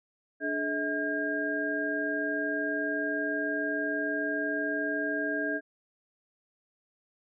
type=tone cluster; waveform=sine; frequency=293.4 / 426.9 / 640 / 1614 Hz; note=D4 / G#4 / D#5 / G#6; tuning=-2 / +48 / +49 / -50 cents; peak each=-33 / -37 / -35 / -31 dBFS; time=0.4-5.61 s; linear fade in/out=50 ms; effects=none